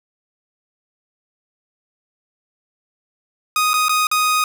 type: tone with dropouts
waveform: sawtooth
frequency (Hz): 1246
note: D#6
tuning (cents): +2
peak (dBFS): -11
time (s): 3.56-4.44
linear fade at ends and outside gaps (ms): 2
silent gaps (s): 3.734-3.739 / 3.884-3.893 / 4.07-4.114
effects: none